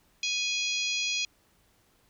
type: harmonic tone with a mistuned harmonic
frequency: 830.6 Hz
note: G#5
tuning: in tune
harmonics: 3 / 4 / 5 / 6 / 7 / 8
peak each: -31 / -33 / -35 / -37 / -38 / -39 dBFS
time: 0.23-1.25 s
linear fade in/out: 2 ms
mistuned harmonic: 6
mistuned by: -30 cents
effects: pink hiss -66 dBFS RMS until 2.09 s